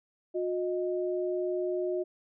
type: tone pair together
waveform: sine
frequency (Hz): 360.9 / 622.3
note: F#4 / D#5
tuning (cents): -43 / 0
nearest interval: major sixth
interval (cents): 943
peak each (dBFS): -29 / -34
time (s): 0.34-2.04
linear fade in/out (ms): 20
effects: none